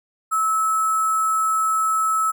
sine tone with sample-and-hold, 1300 Hz, E6, 24 cents flat, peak -17 dBFS, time 0.31-2.32 s, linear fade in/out 20 ms, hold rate 8820 Hz, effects none

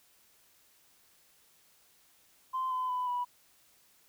sine tone with pitch steps, 1037 / 1018 / 999.4 / 981.1 Hz, C6 / C6 / B5 / B5, -16 / -48 / +20 / -12 cents, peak -29 dBFS, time 2.53-3.25 s, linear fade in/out 20 ms, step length 180 ms, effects tanh soft clip ceiling -26 dBFS + white hiss -65 dBFS RMS until 4.08 s

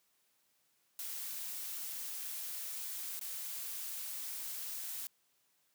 blue noise with dropouts, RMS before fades -42 dBFS, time 0.99-5.07 s, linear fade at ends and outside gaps 1 ms, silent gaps 3.194-3.212 s, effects white hiss -75 dBFS RMS until 5.74 s + high-pass 100 Hz 12 dB/octave

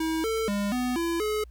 square tone with pitch steps, 321 / 446.1 / 202.6 / 249.3 / 336.9 / 426.3 Hz, E4 / A4 / G#3 / B3 / E4 / G#4, -46 / +24 / -43 / +16 / +38 / +45 cents, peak -26 dBFS, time 0-1.44 s, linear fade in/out 5 ms, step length 240 ms, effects added 59 Hz sine -44 dBFS peak until 1.5 s + pink hiss -71 dBFS RMS until 1.5 s

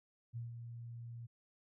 sine tone with ADSR envelope, 117.6 Hz, A#2, 16 cents sharp, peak -39 dBFS, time 0.33-1.27 s, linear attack 34 ms, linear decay 150 ms, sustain -6 dB, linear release 17 ms, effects none

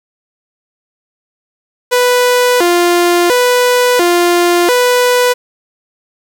sawtooth tone with vibrato, 415.3 Hz, G#4, in tune, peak -4 dBFS, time 1.91-5.34 s, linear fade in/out 20 ms, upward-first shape square, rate 0.72 Hz, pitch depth 300 cents each way, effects 7-bit

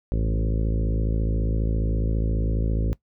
harmonic tone with a mistuned harmonic, 54.7 Hz, A1, 9 cents flat, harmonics 1 / 2 / 3 / 4 / 5 / 6 / 7 / 8 / 9 / 10, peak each -22 / -28 / -32 / -34 / -36 / -38 / -39 / -40 / -41 / -42 dBFS, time 0.12-2.93 s, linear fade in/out 0 ms, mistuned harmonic 2, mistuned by -31 cents, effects noise-tail reverb RT60 0.1 s tail -19 dB re dry

